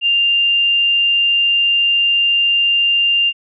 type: tone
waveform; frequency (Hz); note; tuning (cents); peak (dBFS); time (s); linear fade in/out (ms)
sine; 2794; F7; 0; -11; 0.01-3.33; 50
effects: none